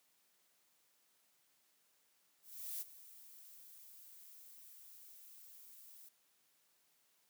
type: noise with ADSR envelope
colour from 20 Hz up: violet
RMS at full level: -42 dBFS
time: 2.42-6.09 s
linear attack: 390 ms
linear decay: 25 ms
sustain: -16 dB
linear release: 6 ms
effects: white hiss -75 dBFS RMS until 7.29 s + high-pass 150 Hz 12 dB/octave

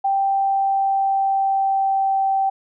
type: tone with pitch glide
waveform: sine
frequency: 784 to 776.8 Hz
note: G5 to G5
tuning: 0 to -16 cents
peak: -16 dBFS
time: 0.04-2.5 s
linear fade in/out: 10 ms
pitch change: -16 cents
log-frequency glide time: 0.29-2.33 s
effects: none

